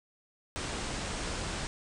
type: low-pass noise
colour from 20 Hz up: pink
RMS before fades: -36 dBFS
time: 0.56-1.67 s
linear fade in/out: 0 ms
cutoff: 9300 Hz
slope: 96 dB/octave
effects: none